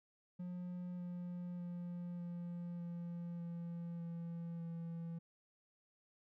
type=tone with pitch steps; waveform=triangle; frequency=178.5 / 176.86 / 175.23 / 173.62 / 172.02 / 170.44 / 168.87 / 167.32 Hz; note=F3 / F3 / F3 / F3 / F3 / F3 / E3 / E3; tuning=+38 / +22 / +6 / -10 / -26 / -42 / +42 / +26 cents; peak=-40 dBFS; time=0.39-5.19 s; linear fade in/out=10 ms; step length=600 ms; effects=none